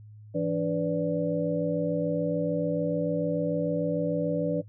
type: tone cluster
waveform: sine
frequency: 167.4 / 291.6 / 495.2 / 582 Hz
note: E3 / D4 / B4 / D5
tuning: +27 / -12 / +5 / -16 cents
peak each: -30 dBFS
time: 0.34-4.62 s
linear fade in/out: 20 ms
effects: noise-tail reverb RT60 0.1 s tail -19 dB re dry + added 106 Hz sine -45 dBFS peak until 4.68 s